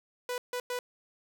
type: tone bursts at uneven times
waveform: sawtooth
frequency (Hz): 493.9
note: B4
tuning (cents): 0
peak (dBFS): -28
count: 3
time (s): 0.29-0.38 / 0.53-0.6 / 0.7-0.79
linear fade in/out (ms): 2
effects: none